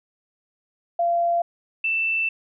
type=tone pair in turn; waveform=sine; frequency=687 / 2662 Hz; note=F5 / E7; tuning=-29 / +16 cents; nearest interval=octave + major seventh; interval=2345 cents; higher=second; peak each=-18 / -20 dBFS; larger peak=first; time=0.99-1.42 / 1.84-2.29 s; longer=second; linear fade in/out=5 ms; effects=none